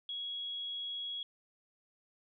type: tone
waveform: sine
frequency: 3327 Hz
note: G#7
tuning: 2 cents sharp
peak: -37 dBFS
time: 0.09-1.23 s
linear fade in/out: 2 ms
effects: none